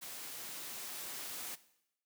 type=noise with level ramp; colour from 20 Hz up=white; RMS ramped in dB=-46 to -43 dBFS; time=0.01-1.56 s; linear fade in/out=20 ms; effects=noise-tail reverb RT60 0.8 s tail -17 dB re dry + high-pass 150 Hz 12 dB/octave